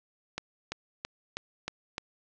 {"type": "accelerating click train", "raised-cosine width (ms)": 0.2, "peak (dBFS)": -16, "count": 6, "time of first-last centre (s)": [0.38, 1.981], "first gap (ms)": 340, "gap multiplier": 0.97, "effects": ["low-pass 7000 Hz 12 dB/octave"]}